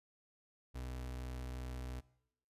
35% pulse tone, 62.8 Hz, B1, 30 cents sharp, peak -40 dBFS, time 0.74-2.01 s, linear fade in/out 20 ms, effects noise-tail reverb RT60 0.8 s tail -21 dB re dry + resampled to 32000 Hz

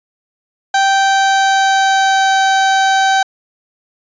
30% pulse tone with pitch glide, 781 to 772.5 Hz, G5 to G5, -7 to -26 cents, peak -7 dBFS, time 0.74-3.23 s, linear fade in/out 5 ms, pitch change -19 cents, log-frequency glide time 0.88-2.36 s, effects resampled to 16000 Hz

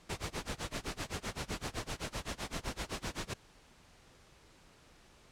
pink noise with tremolo, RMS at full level -36 dBFS, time 0.09-3.34 s, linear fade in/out 10 ms, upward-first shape sine, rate 7.8 Hz, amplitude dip 100%, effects pink hiss -61 dBFS RMS until 5.31 s + low-pass 8000 Hz 12 dB/octave

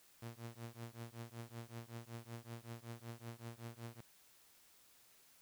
sawtooth tone with tremolo, 116.7 Hz, A#2, 2 cents sharp, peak -40 dBFS, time 0.22-4.01 s, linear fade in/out 5 ms, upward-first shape triangle, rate 5.3 Hz, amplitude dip 100%, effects white hiss -67 dBFS RMS until 5.41 s

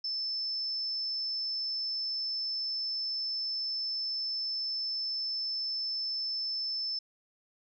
sine tone, 5274 Hz, E8, in tune, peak -31 dBFS, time 0.04-6.99 s, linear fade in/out 5 ms, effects none

